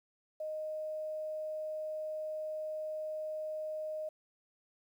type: tone with quantisation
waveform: sine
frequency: 620 Hz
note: D#5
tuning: 6 cents flat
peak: -36 dBFS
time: 0.4-4.09 s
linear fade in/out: 5 ms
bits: 11
effects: none